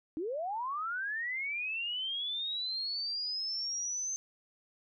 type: linear sweep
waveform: sine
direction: up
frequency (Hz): 293.8 to 6272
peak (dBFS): -33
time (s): 0.17-4.16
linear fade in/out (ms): 0
effects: none